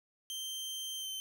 sawtooth tone with pitch glide, 3136 to 3093 Hz, G7 to G7, 0 to -24 cents, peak -35 dBFS, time 0.3-1.2 s, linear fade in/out 0 ms, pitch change -24 cents, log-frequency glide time 0.97-1.09 s, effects none

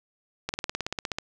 slowing click train, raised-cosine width 0.2 ms, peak -12 dBFS, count 13, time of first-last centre 0.49-1.185 s, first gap 49 ms, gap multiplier 1.03, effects none

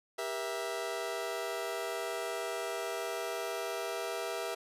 sawtooth chord, E diminished, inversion first, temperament just, 395.6 / 474.7 / 659.3 Hz, G4 / Bb4 / E5, +16 / +31 / 0 cents, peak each -36 / -36 / -34 dBFS, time 0.18-4.55 s, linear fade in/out 10 ms, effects resampled to 32000 Hz

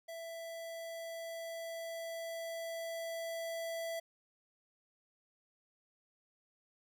square tone with level ramp, 663 Hz, E5, 10 cents sharp, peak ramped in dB -44 to -38 dBFS, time 0.08-4 s, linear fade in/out 10 ms, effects none

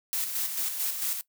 blue noise with tremolo, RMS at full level -29 dBFS, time 0.13-1.21 s, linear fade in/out 0 ms, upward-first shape square, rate 4.5 Hz, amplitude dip 45%, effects noise-tail reverb RT60 0.1 s tail -19 dB re dry

